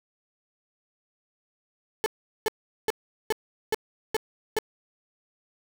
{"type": "tone bursts", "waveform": "35% pulse", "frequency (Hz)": 435, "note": "A4", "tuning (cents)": -20, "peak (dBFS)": -20, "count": 7, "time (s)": [2.04, 4.587], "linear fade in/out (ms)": 0, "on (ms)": 21, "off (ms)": 400, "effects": ["8-bit"]}